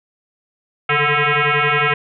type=tone with frequency modulation; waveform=sine; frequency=435.5 Hz; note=A4; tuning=18 cents flat; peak=-13 dBFS; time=0.89-1.94 s; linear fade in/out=5 ms; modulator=294 Hz; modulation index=7.9; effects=none